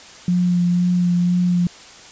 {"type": "tone with vibrato", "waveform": "sine", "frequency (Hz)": 177, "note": "F3", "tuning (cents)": 23, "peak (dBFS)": -14, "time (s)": [0.28, 1.67], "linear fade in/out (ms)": 2, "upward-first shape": "sine", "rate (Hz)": 2, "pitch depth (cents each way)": 16, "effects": ["white hiss -41 dBFS RMS until 2.11 s", "resampled to 16000 Hz"]}